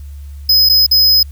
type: tone with dropouts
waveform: square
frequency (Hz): 5060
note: D#8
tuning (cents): +28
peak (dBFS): -7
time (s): 0.49-1.23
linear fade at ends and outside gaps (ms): 5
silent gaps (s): 0.69-0.696 / 0.865-0.912
effects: added 71 Hz sine -27 dBFS peak until 1.31 s + white hiss -51 dBFS RMS until 1.31 s

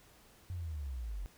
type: linear sweep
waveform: sine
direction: down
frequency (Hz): 92.5 to 43.65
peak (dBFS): -37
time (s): 0.5-1.26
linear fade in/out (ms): 0
effects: pink hiss -62 dBFS RMS until 1.37 s

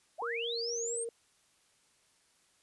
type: linear sweep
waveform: sine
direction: up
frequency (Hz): 554.4 to 8810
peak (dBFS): -35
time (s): 0.18-1.05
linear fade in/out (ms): 20
type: tone with vibrato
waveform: sine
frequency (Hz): 466.2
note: A#4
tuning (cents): 0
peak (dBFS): -36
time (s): 0.22-1.09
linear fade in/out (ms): 2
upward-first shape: sine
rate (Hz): 4.6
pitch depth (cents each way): 15
effects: white hiss -69 dBFS RMS until 2.62 s + resampled to 24000 Hz

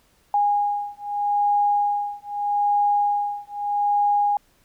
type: beating tone pair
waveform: sine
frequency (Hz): 820 / 820.8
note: G#5 / G#5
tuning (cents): -22 / -21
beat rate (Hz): 0.8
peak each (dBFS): -22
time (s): 0.34-4.37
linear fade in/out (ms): 2
effects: pink hiss -61 dBFS RMS until 4.64 s

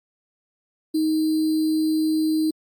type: tone with sample-and-hold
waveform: sine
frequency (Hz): 313.6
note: D#4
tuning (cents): +14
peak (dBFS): -18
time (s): 0.94-2.51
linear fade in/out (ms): 10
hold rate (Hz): 4410
effects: Opus 48 kbps

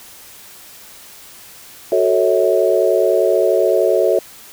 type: chord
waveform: sine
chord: F# minor seventh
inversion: none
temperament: equal with one note detuned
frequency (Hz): 370 / 440 / 554.4 / 647.6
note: F#4 / A4 / C#5 / E5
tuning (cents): 0 / 0 / 0 / -31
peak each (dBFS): -17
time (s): 1.92-4.19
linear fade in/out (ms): 2
effects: white hiss -40 dBFS RMS until 4.52 s

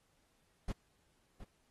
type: noise with echo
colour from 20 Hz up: brown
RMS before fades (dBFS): -36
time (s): 0.68-0.72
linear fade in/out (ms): 5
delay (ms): 720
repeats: 1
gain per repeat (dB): -13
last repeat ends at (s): 1.44
effects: pink hiss -75 dBFS RMS until 1.7 s + AAC 32 kbps

